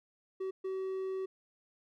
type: tone bursts at uneven times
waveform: triangle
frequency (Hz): 380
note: F#4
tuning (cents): +46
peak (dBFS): -32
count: 2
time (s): 0.4-0.51 / 0.64-1.26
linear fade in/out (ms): 10
effects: none